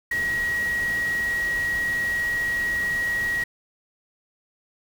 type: tone in noise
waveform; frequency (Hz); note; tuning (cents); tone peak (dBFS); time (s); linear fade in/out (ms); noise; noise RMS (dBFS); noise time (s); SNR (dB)
sine; 1903; A#6; +35; -22; 0.11-3.44; 5; pink; -37; 0.11-3.44; +12
effects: none